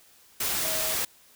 sine tone in noise, 637 Hz, D#5, 41 cents sharp, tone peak -35 dBFS, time 0.64-0.94 s, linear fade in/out 5 ms, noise white, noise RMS -28 dBFS, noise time 0.4-1.05 s, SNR -10 dB, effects white hiss -57 dBFS RMS until 1.35 s

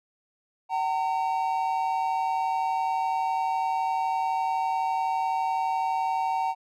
triangle tone pair together, 762.2 / 914 Hz, G5 / A#5, -49 / -34 cents, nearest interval minor third, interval 315 cents, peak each -25 dBFS, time 0.69-6.55 s, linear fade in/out 50 ms, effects none

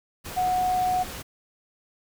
sine tone in noise, 734 Hz, F#5, 14 cents flat, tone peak -21 dBFS, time 0.36-1.04 s, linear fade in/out 20 ms, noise pink, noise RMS -37 dBFS, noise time 0.24-1.23 s, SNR +13 dB, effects none

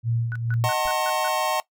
sine tone with tremolo, 116.3 Hz, A#2, 4 cents flat, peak -20 dBFS, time 0.03-0.71 s, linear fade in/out 50 ms, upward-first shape sine, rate 2.3 Hz, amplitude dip 60%
sine tone bursts, 1480 Hz, F#6, in tune, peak -30 dBFS, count 6, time 0.32-1.28 s, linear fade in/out 0 ms, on 35 ms, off 150 ms
square chord, D# diminished seventh, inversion none, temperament just, 622.3 / 746.7 / 896 / 1075.3 Hz, D#5 / F#5 / A5 / C6, 0 / +16 / +31 / +47 cents, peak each -28 dBFS, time 0.64-1.6 s, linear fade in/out 0 ms
brown noise with exponential decay, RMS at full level -32 dBFS, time 0.85-0.96 s, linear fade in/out 2 ms, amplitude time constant 23 ms
effects noise-tail reverb RT60 0.1 s tail -19 dB re dry

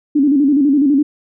sine tone with vibrato, 283.1 Hz, C#4, 37 cents sharp, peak -9 dBFS, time 0.15-1.03 s, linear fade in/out 10 ms, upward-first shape square, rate 12 Hz, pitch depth 86 cents each way, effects none

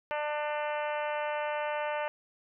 harmonic tone, 298.3 Hz, D4, 27 cents sharp, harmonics 2 / 3 / 4 / 5 / 6 / 7 / 8 / 9 / 10, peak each -33 / -35 / -42 / -41 / -43 / -45 / -46 / -46 / -50 dBFS, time 0.11-2.08 s, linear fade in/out 0 ms, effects none

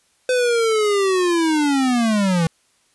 square linear sweep, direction down, 510 to 160.3 Hz, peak -16 dBFS, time 0.29-2.47 s, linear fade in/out 2 ms, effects white hiss -61 dBFS RMS until 2.94 s + resampled to 24000 Hz

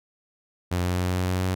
sawtooth tone with pitch steps, 89 / 89.62 / 90.24 / 90.87 / 91.5 / 92.14 / 92.78 Hz, F2 / F2 / F#2 / F#2 / F#2 / F#2 / F#2, +33 / +45 / -43 / -31 / -19 / -7 / +5 cents, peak -19 dBFS, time 0.71-1.55 s, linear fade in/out 10 ms, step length 120 ms, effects none

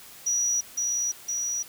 sine tone with echo, 5820 Hz, F#8, 29 cents flat, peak -22 dBFS, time 0.26-0.61 s, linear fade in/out 10 ms, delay 510 ms, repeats 2, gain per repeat -2 dB, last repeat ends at 1.63 s, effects white hiss -47 dBFS RMS until 1.68 s

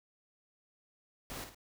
pink noise with echo, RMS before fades -43 dBFS, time 1.3-1.44 s, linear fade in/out 0 ms, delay 53 ms, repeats 2, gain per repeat -7 dB, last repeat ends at 1.546 s, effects none

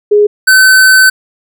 sine / square tone pair in turn, 415.3 / 1525.1 Hz, G#4 / G6, 0 / -48 cents, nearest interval octave + major seventh, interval 2252 cents, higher second, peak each -3 dBFS, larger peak neither, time 0.11-0.27 / 0.47-1.1 s, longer second, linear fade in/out 10 ms, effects none

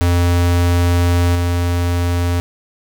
square tone with level steps, 87.31 Hz, F2, in tune, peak -12 / -15 dBFS, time 0.01-2.4 s, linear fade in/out 0 ms, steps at 1.35 s, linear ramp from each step 2 ms, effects none

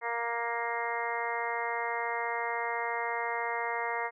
harmonic tone, 234.1 Hz, A#3, 8 cents sharp, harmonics 2 / 3 / 4 / 5 / 6 / 7 / 8 / 9, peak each -38 / -38 / -35 / -40 / -43 / -44 / -38 / -38 dBFS, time 0.01-4.11 s, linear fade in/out 50 ms, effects none

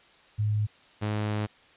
sine / sawtooth tone pair in turn, 105.7 / 105.7 Hz, G#2 / G#2, +31 / +31 cents, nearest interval unison, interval 0 cents, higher neither, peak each -23 dBFS, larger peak neither, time 0.38-0.67 / 1.01-1.47 s, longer second, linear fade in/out 20 ms, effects white hiss -57 dBFS RMS until 1.76 s + resampled to 8000 Hz

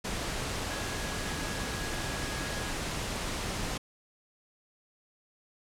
sine tone in noise, 1661.2 Hz, G#6, in tune, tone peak -43 dBFS, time 0.7-2.72 s, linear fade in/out 10 ms, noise pink, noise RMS -34 dBFS, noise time 0.04-3.78 s, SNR -12 dB, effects low-pass 9000 Hz 12 dB/octave

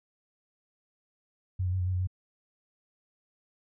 sine tone with pitch steps, 92.7 / 90 / 93.5 / 90 / 92.7 / 90.7 / 92.6 Hz, F#2 / F#2 / F#2 / F#2 / F#2 / F#2 / F#2, +4 / -47 / +19 / -47 / +4 / -34 / +2 cents, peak -26 dBFS, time 1.59-2.073 s, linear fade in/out 10 ms, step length 69 ms, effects none

